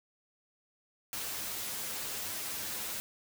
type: noise with comb filter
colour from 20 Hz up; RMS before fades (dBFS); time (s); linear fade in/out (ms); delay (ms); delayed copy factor
white; -38; 1.13-3; 0; 9.6; +0.6
effects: none